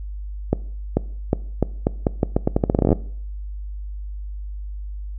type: accelerating click train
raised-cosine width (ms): 2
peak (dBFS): -3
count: 21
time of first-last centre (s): 0.53-2.928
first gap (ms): 440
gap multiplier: 0.82
effects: noise-tail reverb RT60 0.6 s tail -21 dB re dry + added 50 Hz sine -28 dBFS peak until 5.18 s